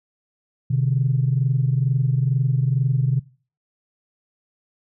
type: tone pair together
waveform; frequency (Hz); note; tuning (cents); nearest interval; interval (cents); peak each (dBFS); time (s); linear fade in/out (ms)
sine; 127.3 / 149.5; C3 / D3; -47 / +31; minor third; 278; -18 / -21; 0.7-3.2; 10
effects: noise-tail reverb RT60 0.4 s tail -21 dB re dry + tanh soft clip ceiling -9 dBFS